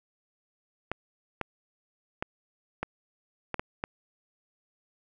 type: clicks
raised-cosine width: 0.5 ms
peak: -15 dBFS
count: 7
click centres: 0.916 / 1.413 / 2.225 / 2.83 / 3.543 / 3.595 / 3.839 s
effects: none